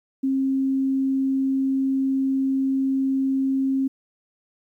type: tone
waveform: sine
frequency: 267.9 Hz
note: C4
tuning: 41 cents sharp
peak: -19 dBFS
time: 0.23-3.88 s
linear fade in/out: 10 ms
effects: 10-bit